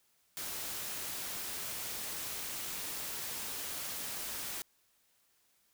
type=noise; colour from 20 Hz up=white; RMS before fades=-40 dBFS; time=0.37-4.62 s; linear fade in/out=0 ms; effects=white hiss -72 dBFS RMS until 5.73 s